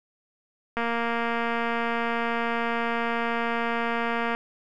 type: click train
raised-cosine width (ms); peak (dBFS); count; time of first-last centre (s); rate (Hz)
0.5; -13; 835; 0.77-4.349; 233
effects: none